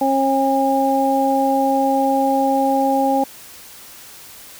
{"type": "harmonic tone", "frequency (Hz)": 270.7, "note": "C#4", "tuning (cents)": -41, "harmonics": [1, 2, 3], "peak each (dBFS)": [-19, -20, -17], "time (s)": [0.01, 3.24], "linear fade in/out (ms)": 5, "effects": ["white hiss -40 dBFS RMS until 4.59 s"]}